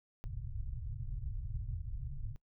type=low-pass noise; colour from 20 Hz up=pink; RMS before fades=-40 dBFS; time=0.24-2.36 s; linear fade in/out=0 ms; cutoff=140 Hz; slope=96 dB/octave; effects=noise-tail reverb RT60 0.1 s tail -21 dB re dry